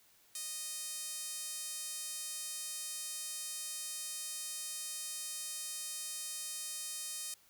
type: tone with band-pass filter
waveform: 5% pulse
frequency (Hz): 620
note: D#5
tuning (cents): -6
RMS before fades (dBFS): -42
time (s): 0.35-7.34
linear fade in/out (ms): 2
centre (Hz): 12000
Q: 3.2
effects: white hiss -66 dBFS RMS until 7.49 s